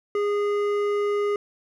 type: tone with hard clipping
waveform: sine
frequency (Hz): 411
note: G#4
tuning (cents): -18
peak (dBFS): -23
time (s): 0.15-1.36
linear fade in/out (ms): 2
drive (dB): 10
effects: none